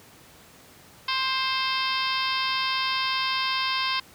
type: harmonic tone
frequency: 525 Hz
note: C5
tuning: 6 cents sharp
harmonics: 2 / 3 / 4 / 5 / 6 / 7 / 8 / 9 / 10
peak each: -28 / -34 / -33 / -32 / -33 / -33 / -36 / -34 / -36 dBFS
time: 1.08-4 s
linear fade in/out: 5 ms
effects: pink hiss -51 dBFS RMS until 4.14 s + high-pass 80 Hz 12 dB/octave